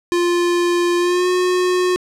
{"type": "tone with pitch glide", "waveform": "square", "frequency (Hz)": [349.1, 363.1], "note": ["F4", "F#4"], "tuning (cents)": [-1, -33], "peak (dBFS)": -15, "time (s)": [0.12, 1.96], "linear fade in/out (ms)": 0, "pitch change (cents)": 68, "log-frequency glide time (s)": [0.98, 1.28], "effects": ["low-pass 9000 Hz 12 dB/octave"]}